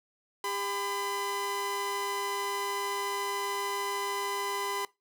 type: tone pair together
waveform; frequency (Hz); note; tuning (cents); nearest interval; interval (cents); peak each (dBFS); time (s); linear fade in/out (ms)
sawtooth; 400.1 / 1007; G4 / B5; +35 / +33; octave + major third; 1598; -32 / -29; 0.44-4.85; 2
effects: noise-tail reverb RT60 0.2 s tail -19 dB re dry